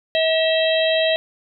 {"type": "harmonic tone with a mistuned harmonic", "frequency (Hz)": 642, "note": "E5", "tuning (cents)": -46, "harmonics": [1, 3, 4, 5, 6], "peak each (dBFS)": [-17, -26, -26, -25, -25], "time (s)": [0.15, 1.16], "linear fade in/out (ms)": 0, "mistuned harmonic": 4, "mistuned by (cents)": 54, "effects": []}